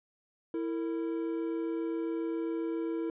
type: tone pair together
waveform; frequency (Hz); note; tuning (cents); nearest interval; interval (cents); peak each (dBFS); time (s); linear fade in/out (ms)
triangle; 330 / 457.4; E4 / A#4; +2 / -33; tritone; 565; -30 / -35; 0.54-3.1; 2
effects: resampled to 8000 Hz

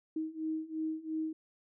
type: beating tone pair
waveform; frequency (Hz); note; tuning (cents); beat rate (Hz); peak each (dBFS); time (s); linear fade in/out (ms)
sine; 314.4 / 317.3; D#4 / D#4; +18 / +34; 2.9; -38 / -36; 0.16-1.33; 5
effects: none

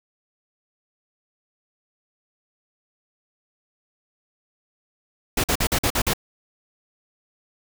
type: noise bursts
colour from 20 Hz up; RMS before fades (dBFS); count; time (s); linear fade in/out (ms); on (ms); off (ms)
pink; -21; 7; 5.37-6.135; 5; 69; 47
effects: none

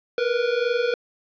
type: tone pair together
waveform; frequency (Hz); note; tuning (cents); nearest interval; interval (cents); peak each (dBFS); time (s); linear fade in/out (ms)
square; 467.5 / 490; A#4 / B4; +5 / -14; minor second; 81; -25 / -23; 0.18-0.94; 2
effects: resampled to 11025 Hz + 9-bit

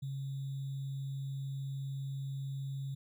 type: tone with sample-and-hold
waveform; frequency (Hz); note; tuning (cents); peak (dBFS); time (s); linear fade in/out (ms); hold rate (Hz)
sine; 136.5; C#3; -26; -36; 0.02-2.95; 10; 3675
effects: none

